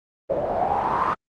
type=noise with low-pass filter sweep; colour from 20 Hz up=white; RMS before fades=-23 dBFS; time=0.29-1.15 s; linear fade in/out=20 ms; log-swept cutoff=540 to 1200 Hz; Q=6.4; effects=Opus 32 kbps